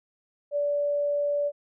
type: tone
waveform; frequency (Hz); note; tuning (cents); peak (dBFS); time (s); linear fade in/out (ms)
sine; 579; D5; -25; -23; 0.51-1.52; 50
effects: none